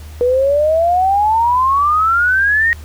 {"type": "exponential sweep", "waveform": "sine", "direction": "up", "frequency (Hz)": [481.1, 1885], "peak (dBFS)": -10, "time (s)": [0.21, 2.73], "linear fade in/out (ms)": 0, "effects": ["added 76 Hz sine -30 dBFS peak until 2.84 s", "pink hiss -42 dBFS RMS until 2.84 s"]}